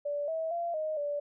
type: tone with pitch steps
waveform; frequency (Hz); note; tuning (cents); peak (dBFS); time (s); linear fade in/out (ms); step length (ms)
sine; 580 / 646 / 685 / 622 / 581; D5 / E5 / F5 / D#5 / D5; -22 / -35 / -34 / -1 / -19; -30; 0.05-1.2; 10; 230
effects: none